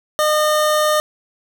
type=tone; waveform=25% pulse; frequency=609 Hz; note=D#5; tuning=37 cents flat; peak=-10 dBFS; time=0.19-1 s; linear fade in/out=0 ms; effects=none